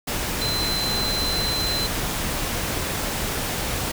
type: tone in noise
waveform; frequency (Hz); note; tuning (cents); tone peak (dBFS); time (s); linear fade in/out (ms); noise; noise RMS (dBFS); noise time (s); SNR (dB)
sine; 4063; B7; +48; -24; 0.41-1.87; 10; pink; -26; 0.07-3.92; -1
effects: none